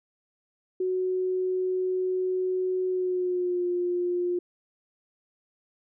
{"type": "tone with pitch glide", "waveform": "sine", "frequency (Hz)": [370, 354.3], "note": ["F#4", "F4"], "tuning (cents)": [0, 25], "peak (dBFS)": -24, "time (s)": [0.8, 4.39], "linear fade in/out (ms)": 5, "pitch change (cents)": -75, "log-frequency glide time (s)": [2.88, 3.66], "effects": []}